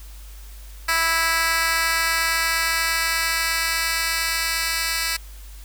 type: tone with high-pass filter sweep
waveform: 10% pulse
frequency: 328.5 Hz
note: E4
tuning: 6 cents flat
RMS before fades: -22 dBFS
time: 0.88-5.17 s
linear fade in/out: 10 ms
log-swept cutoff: 1500 to 2700 Hz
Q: 0.95
effects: added 50 Hz sine -37 dBFS peak until 5.64 s + white hiss -48 dBFS RMS until 5.64 s